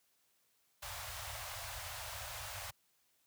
pink band-stop noise, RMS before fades -44 dBFS, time 0.82-2.71 s, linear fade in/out 10 ms, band 110 to 580 Hz, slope 48 dB/octave, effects white hiss -75 dBFS RMS until 3.26 s + high-pass 60 Hz 12 dB/octave

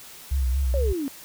sine tone with vibrato, 65.41 Hz, C2, in tune, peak -20 dBFS, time 0.31-0.93 s, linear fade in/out 10 ms, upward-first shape sine, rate 4.3 Hz, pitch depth 88 cents each way
sine exponential sweep, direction down, 582 to 261.6 Hz, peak -25 dBFS, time 0.74-1.08 s, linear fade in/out 0 ms
effects white hiss -44 dBFS RMS until 1.24 s

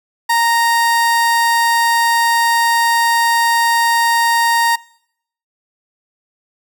30% pulse tone, 930 Hz, A#5, 4 cents flat, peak -9 dBFS, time 0.29-4.76 s, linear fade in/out 10 ms, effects noise-tail reverb RT60 0.7 s tail -23 dB re dry

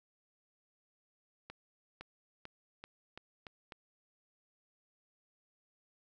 accelerating click train, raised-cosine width 0.3 ms, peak -30 dBFS, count 7, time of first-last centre 1.5-3.722 s, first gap 510 ms, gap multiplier 0.87, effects none

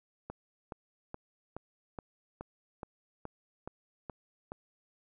click train, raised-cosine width 1 ms, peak -26 dBFS, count 11, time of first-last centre 0.3-4.519 s, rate 2.37 Hz, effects none

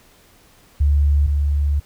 sine tone pair in turn, 72.2 / 72.2 Hz, D2 / D2, -29 / -29 cents, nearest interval unison, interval 0 cents, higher neither, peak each -12 / -15 dBFS, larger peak first, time 0.8-1.27 / 1.27-1.8 s, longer second, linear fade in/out 10 ms, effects pink hiss -52 dBFS RMS until 1.85 s

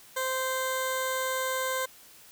10% pulse tone with notch filter, 520 Hz, C5, 11 cents flat, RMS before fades -30 dBFS, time 0.16-1.86 s, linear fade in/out 10 ms, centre 2600 Hz, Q 1.4, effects white hiss -53 dBFS RMS until 2.31 s

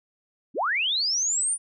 sine linear sweep, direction up, 172.3 to 9460 Hz, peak -22 dBFS, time 0.54-1.58 s, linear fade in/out 50 ms, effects none

